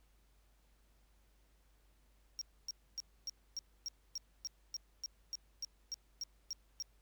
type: tone bursts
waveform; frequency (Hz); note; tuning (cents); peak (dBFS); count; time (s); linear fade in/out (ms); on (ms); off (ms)
triangle; 5588; F8; 0; -37; 16; 2.39-6.824; 0; 24; 270
effects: added 50 Hz sine -67 dBFS peak until 7.01 s + pink hiss -75 dBFS RMS until 7.01 s